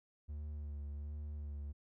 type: tone with vibrato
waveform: triangle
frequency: 73.42 Hz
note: D2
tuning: in tune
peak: -39 dBFS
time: 0.28-1.73 s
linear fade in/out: 20 ms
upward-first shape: sine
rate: 1.3 Hz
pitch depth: 33 cents each way
effects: none